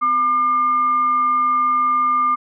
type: tone with frequency modulation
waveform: sine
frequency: 1201 Hz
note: D6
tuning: 38 cents sharp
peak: -14 dBFS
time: 0.01-2.36 s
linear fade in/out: 20 ms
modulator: 945 Hz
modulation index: 0.21
effects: none